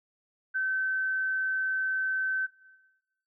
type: tone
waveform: sine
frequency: 1536 Hz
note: G6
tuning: 36 cents flat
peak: -26 dBFS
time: 0.54-2.47 s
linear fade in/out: 20 ms
effects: noise-tail reverb RT60 1.0 s tail -17 dB re dry